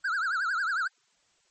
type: tone with vibrato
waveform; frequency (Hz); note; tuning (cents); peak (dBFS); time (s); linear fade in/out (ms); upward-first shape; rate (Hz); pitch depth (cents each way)
triangle; 1454; F#6; -31; -24; 0.04-0.88; 10; triangle; 11; 230
effects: white hiss -68 dBFS RMS until 1.5 s + MP3 32 kbps